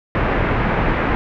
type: low-pass noise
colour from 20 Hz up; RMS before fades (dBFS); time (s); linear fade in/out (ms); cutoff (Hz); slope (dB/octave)
pink; -18; 0.15-1.15; 0; 2200; 24
effects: none